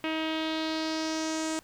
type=tone with low-pass filter sweep; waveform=sawtooth; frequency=317.2 Hz; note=D#4; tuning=33 cents sharp; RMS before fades=-31 dBFS; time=0.04-1.59 s; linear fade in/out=0 ms; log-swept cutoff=2700 to 7800 Hz; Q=3.1; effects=pink hiss -59 dBFS RMS until 1.63 s